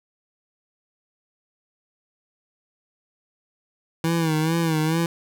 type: tone with vibrato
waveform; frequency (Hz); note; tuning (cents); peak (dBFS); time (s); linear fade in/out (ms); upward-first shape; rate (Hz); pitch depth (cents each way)
25% pulse; 161.3; E3; -37; -16; 4.04-5.06; 2; sine; 2.3; 72
effects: none